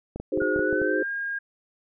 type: clicks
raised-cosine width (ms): 2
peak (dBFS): -20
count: 8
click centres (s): 0.16 / 0.2 / 0.375 / 0.419 / 0.562 / 0.593 / 0.728 / 0.817
type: chord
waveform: sine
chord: Ab dominant seventh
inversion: second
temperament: equal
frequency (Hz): 311.1 / 370 / 415.3 / 523.3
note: Eb4 / Gb4 / Ab4 / C5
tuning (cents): 0 / 0 / 0 / 0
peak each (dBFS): -28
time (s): 0.32-1.03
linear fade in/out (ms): 5
type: tone with pitch glide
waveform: sine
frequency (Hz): 1444 to 1620.8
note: F#6 to G#6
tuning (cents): -43 to -43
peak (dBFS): -27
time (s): 0.4-1.39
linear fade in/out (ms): 10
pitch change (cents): +200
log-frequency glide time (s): 0.56-1.1
effects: none